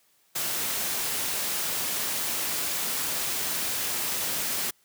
white noise, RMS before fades -29 dBFS, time 0.35-4.71 s, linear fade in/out 10 ms, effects white hiss -65 dBFS RMS until 4.84 s + high-pass 100 Hz 12 dB/octave

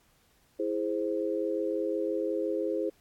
sine chord, E augmented, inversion none, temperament equal, 329.6 / 415.3 / 523.3 Hz, E4 / G#4 / B#4, 0 / 0 / 0 cents, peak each -32 dBFS, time 0.59-2.9 s, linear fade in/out 10 ms, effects pink hiss -66 dBFS RMS until 3 s + AAC 64 kbps

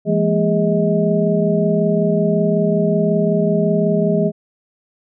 sine tone cluster, 168.7 / 207.2 / 232.6 / 409.9 / 632 Hz, E3 / G#3 / A#3 / G#4 / D#5, +40 / -4 / -4 / -23 / +27 cents, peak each -18 / -19 / -25 / -19 / -20 dBFS, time 0.05-4.32 s, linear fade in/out 50 ms, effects none

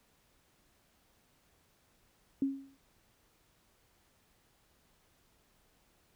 sine tone with exponential decay, 272.8 Hz, C#4, 28 cents flat, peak -25 dBFS, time 2.42-2.77 s, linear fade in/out 2 ms, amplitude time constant 75 ms, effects pink hiss -70 dBFS RMS until 6.15 s

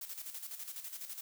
blue noise with tremolo, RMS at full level -43 dBFS, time 0.01-1.21 s, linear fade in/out 5 ms, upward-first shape square, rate 12 Hz, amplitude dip 60%, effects none

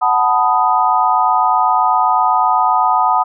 sine chord, B dominant seventh, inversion second, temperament equal, 740 / 880 / 987.8 / 1244.5 Hz, F#5 / A5 / B5 / D#6, 0 / 0 / 0 / 0 cents, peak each -16 dBFS, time 0.01-3.24 s, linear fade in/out 20 ms, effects none

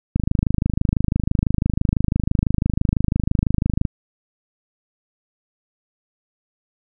click train, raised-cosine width 5 ms, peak -5 dBFS, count 97, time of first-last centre 0.16-3.852 s, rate 26 Hz, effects none

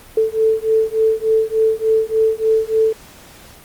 sine beating tone pair, 440 / 443.4 Hz, A4 / A4, 0 / +13 cents, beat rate 3.4 Hz, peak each -16 dBFS, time 0.17-2.93 s, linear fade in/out 5 ms, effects pink hiss -42 dBFS RMS until 3.64 s + Opus 32 kbps

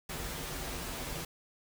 pink noise with comb filter, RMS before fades -39 dBFS, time 0.09-1.25 s, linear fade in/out 5 ms, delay 9.6 ms, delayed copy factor -0.65, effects none

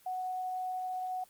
sine tone, 740 Hz, F#5, in tune, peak -33 dBFS, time 0.06-1.24 s, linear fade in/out 5 ms, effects white hiss -62 dBFS RMS until 1.29 s + Opus 24 kbps

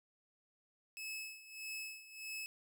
sawtooth tone with tremolo, 2592 Hz, E7, 30 cents flat, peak -38 dBFS, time 0.97-2.46 s, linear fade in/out 0 ms, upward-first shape sine, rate 1.6 Hz, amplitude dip 80%, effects none

